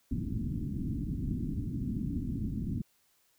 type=low-pass noise; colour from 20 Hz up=white; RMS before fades=-34 dBFS; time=0.11-2.82 s; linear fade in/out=5 ms; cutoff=280 Hz; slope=48 dB/octave; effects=white hiss -70 dBFS RMS until 3.38 s